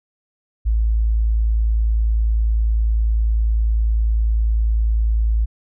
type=tone; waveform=sine; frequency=55 Hz; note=A1; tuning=in tune; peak=-14 dBFS; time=0.65-5.46 s; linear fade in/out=20 ms; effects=none